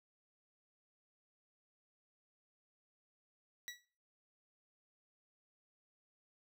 20% pulse tone with exponential decay, 1942 Hz, B6, 30 cents flat, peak -35 dBFS, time 3.68-3.85 s, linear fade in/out 0 ms, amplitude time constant 35 ms, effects noise-tail reverb RT60 0.5 s tail -24 dB re dry

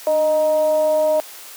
sine tone with frequency modulation, 618 Hz, D#5, 12 cents flat, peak -13 dBFS, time 0.07-1.2 s, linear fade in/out 0 ms, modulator 320 Hz, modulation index 0.41, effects white hiss -38 dBFS RMS until 1.56 s + high-pass 400 Hz 12 dB/octave

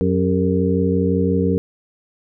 harmonic tone with a mistuned harmonic, 92.2 Hz, F#2, 6 cents flat, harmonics 1 / 2 / 3 / 4 / 5, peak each -22 / -19 / -22 / -24 / -21 dBFS, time 0.01-1.58 s, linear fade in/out 0 ms, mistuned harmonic 4, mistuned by +120 cents, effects none

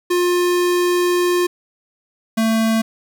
square tone pair in turn, 354.6 / 223.4 Hz, F4 / A3, +26 / +27 cents, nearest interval minor sixth, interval 799 cents, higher first, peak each -15 dBFS, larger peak neither, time 0.1-1.47 / 2.37-2.82 s, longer first, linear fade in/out 10 ms, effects 9-bit

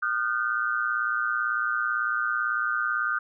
sine tone cluster, 1222 / 1413 / 1531 Hz, D#6 / F6 / G6, -32 / +20 / -41 cents, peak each -29 / -28 / -28 dBFS, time 0.02-3.19 s, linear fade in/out 10 ms, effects none

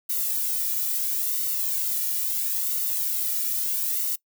violet noise with flanger, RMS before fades -26 dBFS, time 0.09-4.16 s, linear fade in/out 10 ms, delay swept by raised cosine 1.2 to 1.91 ms, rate 0.75 Hz, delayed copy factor -0.7, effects noise-tail reverb RT60 0.1 s tail -22 dB re dry

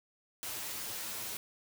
white noise with comb filter, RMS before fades -40 dBFS, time 0.43-1.37 s, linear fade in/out 0 ms, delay 9.3 ms, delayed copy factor +0.65, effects none

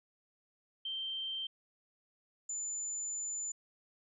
sine tone pair in turn, 3136 / 7040 Hz, G7 / A8, 0 / 0 cents, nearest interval octave + major second, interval 1400 cents, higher second, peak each -36 / -36 dBFS, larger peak neither, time 0.85-1.47 / 2.49-3.52 s, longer second, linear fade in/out 5 ms, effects none

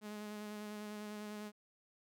sawtooth tone with vibrato, 210 Hz, G#3, 19 cents sharp, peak -40 dBFS, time 0.01-1.52 s, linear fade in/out 50 ms, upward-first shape square, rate 10 Hz, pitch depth 14 cents each way, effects none

